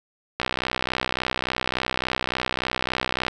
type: click train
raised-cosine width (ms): 0.3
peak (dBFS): -7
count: 184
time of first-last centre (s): 0.4-3.282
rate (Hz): 63.5
effects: none